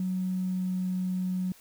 triangle tone with pitch glide, 185.2 to 184.13 Hz, F#3 to F#3, +2 to -8 cents, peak -23 dBFS, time 0-1.52 s, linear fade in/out 2 ms, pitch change -10 cents, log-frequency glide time 0.31-0.83 s, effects tanh soft clip ceiling -25 dBFS + white hiss -56 dBFS RMS until 1.6 s

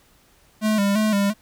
square tone with vibrato, 207.7 Hz, G#3, in tune, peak -18 dBFS, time 0.61-1.34 s, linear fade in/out 50 ms, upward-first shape square, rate 2.9 Hz, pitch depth 64 cents each way, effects pink hiss -57 dBFS RMS until 1.41 s

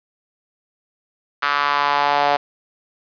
sawtooth tone with high-pass filter sweep, 144 Hz, D3, 34 cents flat, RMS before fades -18 dBFS, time 1.42-2.37 s, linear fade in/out 10 ms, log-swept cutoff 1300 to 690 Hz, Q 3.2, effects resampled to 11025 Hz + 7-bit

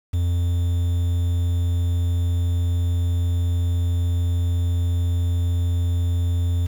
triangle tone with quantisation, 86.9 Hz, F2, 8 cents flat, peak -16 dBFS, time 0.13-6.67 s, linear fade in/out 10 ms, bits 7, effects none

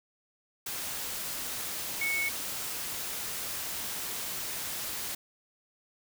sine tone in noise, 2210 Hz, C#7, 6 cents flat, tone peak -28 dBFS, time 2.01-2.29 s, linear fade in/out 5 ms, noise white, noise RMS -36 dBFS, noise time 0.66-5.15 s, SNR +5 dB, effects none

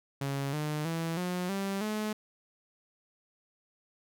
sawtooth tone with pitch steps, 138.59 / 151.13 / 164.81 / 179.73 / 196 / 213.7 Hz, C#3 / D3 / E3 / F3 / G3 / G#3, 0 / +50 / 0 / +50 / 0 / +50 cents, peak -27 dBFS, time 0.21-2.13 s, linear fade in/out 5 ms, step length 320 ms, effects none

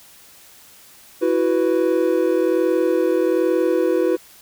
triangle chord, E suspended second, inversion none, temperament just, 329.6 / 370.8 / 494.4 Hz, E4 / F#4 / B4, 0 / +4 / +2 cents, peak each -18 dBFS, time 1.21-4.17 s, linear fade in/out 20 ms, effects white hiss -47 dBFS RMS until 4.41 s

